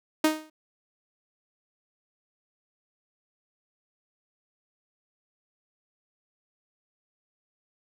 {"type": "tone with exponential decay", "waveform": "sawtooth", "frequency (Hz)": 311.1, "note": "D#4", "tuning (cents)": 0, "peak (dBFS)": -13, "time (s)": [0.24, 0.5], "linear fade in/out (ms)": 5, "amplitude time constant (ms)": 56, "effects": []}